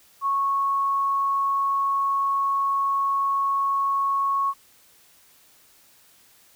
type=tone; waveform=sine; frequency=1103 Hz; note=C#6; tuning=9 cents flat; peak=-20 dBFS; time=0.21-4.54 s; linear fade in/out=50 ms; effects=white hiss -56 dBFS RMS until 6.55 s